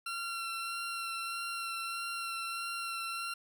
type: tone with vibrato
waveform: 20% pulse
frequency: 1364 Hz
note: F6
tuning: 41 cents flat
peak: -31 dBFS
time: 0.06-3.34 s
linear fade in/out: 5 ms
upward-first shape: sine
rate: 1.6 Hz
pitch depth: 15 cents each way
effects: none